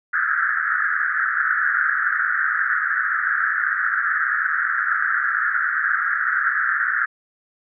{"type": "band-pass noise", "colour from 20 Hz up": "white", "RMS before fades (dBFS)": -21, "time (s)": [0.13, 7.06], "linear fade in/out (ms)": 10, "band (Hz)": [1300, 1800], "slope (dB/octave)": 96, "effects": []}